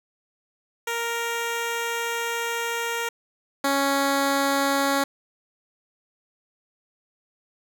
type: tone pair in turn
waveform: 10% pulse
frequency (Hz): 466.2 / 277.2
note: A#4 / C#4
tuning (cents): 0 / 0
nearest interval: major sixth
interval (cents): 900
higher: first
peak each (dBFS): -17 / -12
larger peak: second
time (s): 0.87-3.09 / 3.64-5.04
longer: first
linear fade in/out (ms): 5
effects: none